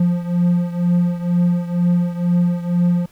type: beating tone pair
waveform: triangle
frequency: 174.61 / 176.71 Hz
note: F3 / F3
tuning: 0 / +21 cents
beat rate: 2.1 Hz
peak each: -14 / -18 dBFS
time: 0-3.06 s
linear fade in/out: 5 ms
effects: pink hiss -53 dBFS RMS until 3.11 s